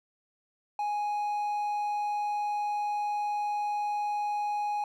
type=tone; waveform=triangle; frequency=830.6 Hz; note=G#5; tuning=in tune; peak=-26 dBFS; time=0.79-4.84 s; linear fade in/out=2 ms; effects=none